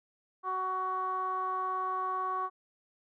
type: tone with low-pass filter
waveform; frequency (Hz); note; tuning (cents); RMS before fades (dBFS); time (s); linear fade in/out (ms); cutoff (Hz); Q
15% pulse; 373.5; F#4; +16; -33; 0.43-2.5; 50; 1100; 5.9
effects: none